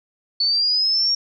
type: linear sweep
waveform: sine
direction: up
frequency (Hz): 4435 to 5588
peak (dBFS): -16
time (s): 0.4-1.15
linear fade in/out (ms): 5
effects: none